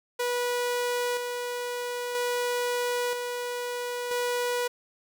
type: tone with tremolo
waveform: sawtooth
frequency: 488.2 Hz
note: B4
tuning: 20 cents flat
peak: -22 dBFS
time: 0.19-4.68 s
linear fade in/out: 10 ms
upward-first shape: square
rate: 0.51 Hz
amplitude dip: 40%
effects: none